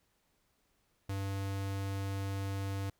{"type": "tone", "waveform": "square", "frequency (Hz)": 98, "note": "G2", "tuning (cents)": 0, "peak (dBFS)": -35, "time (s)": [1.09, 2.9], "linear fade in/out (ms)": 5, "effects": ["pink hiss -75 dBFS RMS until 2.99 s"]}